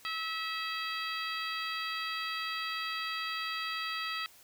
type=harmonic tone with a mistuned harmonic; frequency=649 Hz; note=E5; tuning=27 cents flat; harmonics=2 / 3 / 4 / 5 / 6 / 7; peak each=-38 / -40 / -41 / -42 / -43 / -43 dBFS; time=0.05-4.26 s; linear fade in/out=0 ms; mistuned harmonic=7; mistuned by=+43 cents; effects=white hiss -58 dBFS RMS until 4.43 s